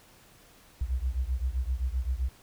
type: beating tone pair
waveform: sine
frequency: 60.5 / 68.2 Hz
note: B1 / C#2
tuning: -35 / -28 cents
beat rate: 7.7 Hz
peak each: -29 / -31 dBFS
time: 0.81-2.29 s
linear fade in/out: 5 ms
effects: pink hiss -57 dBFS RMS until 2.42 s